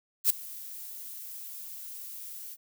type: noise with ADSR envelope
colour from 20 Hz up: violet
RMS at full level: -20 dBFS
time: 0.24-2.57 s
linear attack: 62 ms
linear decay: 4 ms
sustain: -22 dB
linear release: 49 ms
effects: none